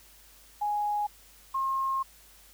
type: tone pair in turn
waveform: sine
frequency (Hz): 830.6 / 1070.9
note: G#5 / C6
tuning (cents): 0 / +40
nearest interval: major third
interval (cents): 440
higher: second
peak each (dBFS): -26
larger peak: neither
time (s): 0.61-1.07 / 1.54-2.03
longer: second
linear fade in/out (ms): 10
effects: added 50 Hz sine -60 dBFS peak until 2.53 s + white hiss -56 dBFS RMS until 2.53 s